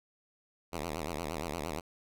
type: tone with vibrato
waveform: 5% pulse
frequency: 79.5 Hz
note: D#2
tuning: 38 cents sharp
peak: -24 dBFS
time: 0.72-1.81 s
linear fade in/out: 20 ms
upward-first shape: sine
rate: 8.6 Hz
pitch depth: 180 cents each way
effects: none

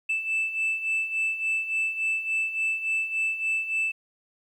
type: beating tone pair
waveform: sine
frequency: 2637 / 2640.5 Hz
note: E7 / E7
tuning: 0 / +2 cents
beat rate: 3.5 Hz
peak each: -29 / -24 dBFS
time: 0.09-3.92 s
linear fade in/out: 10 ms
effects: tanh soft clip ceiling -21 dBFS + 10-bit

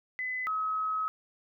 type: tone pair in turn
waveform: sine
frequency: 2015 / 1278.2 Hz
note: B6 / D#6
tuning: +34 / +46 cents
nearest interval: minor sixth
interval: 788 cents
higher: first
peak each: -31 / -28 dBFS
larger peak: second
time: 0.19-0.47 / 0.47-1.08 s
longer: second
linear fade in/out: 0 ms
effects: none

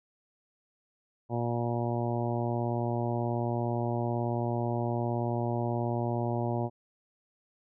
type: harmonic tone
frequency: 118.8 Hz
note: A#2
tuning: 33 cents sharp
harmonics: 1 / 2 / 3 / 4 / 5 / 6 / 7 / 8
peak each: -31 / -35 / -35 / -42 / -37 / -38 / -40 / -42 dBFS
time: 1.29-6.7 s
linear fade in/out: 50 ms
effects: none

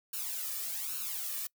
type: noise with flanger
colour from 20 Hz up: blue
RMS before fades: -37 dBFS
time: 0.13-1.47 s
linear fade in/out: 5 ms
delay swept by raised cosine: 0.72 to 1.71 ms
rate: 1.2 Hz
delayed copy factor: +0.85
effects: noise-tail reverb RT60 0.1 s tail -24 dB re dry

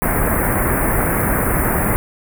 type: band-stop noise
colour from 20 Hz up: pink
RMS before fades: -17 dBFS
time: 0.02-1.96 s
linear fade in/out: 0 ms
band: 2100 to 9600 Hz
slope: 48 dB/octave
effects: none

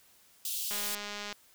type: high-pass noise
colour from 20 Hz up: white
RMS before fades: -35 dBFS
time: 0.45-0.95 s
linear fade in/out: 2 ms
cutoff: 2900 Hz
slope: 48 dB/octave
type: click train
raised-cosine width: 0.2 ms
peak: -22 dBFS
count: 128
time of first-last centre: 0.71-1.327 s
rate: 206 Hz
effects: white hiss -62 dBFS RMS until 1.54 s

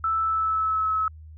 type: tone with pitch glide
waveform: sine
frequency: 1318.5 to 1291.4 Hz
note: E6 to E6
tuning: 0 to -36 cents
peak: -21 dBFS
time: 0.04-1.08 s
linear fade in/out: 2 ms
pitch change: -36 cents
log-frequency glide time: 0.21-0.91 s
effects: added 78 Hz sine -41 dBFS peak until 1.37 s

